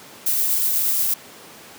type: noise with tremolo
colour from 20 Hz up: violet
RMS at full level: -19 dBFS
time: 0.26-1.14 s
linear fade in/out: 5 ms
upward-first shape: triangle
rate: 8.3 Hz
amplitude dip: 25%
effects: pink hiss -42 dBFS RMS until 1.78 s + high-pass 200 Hz 12 dB/octave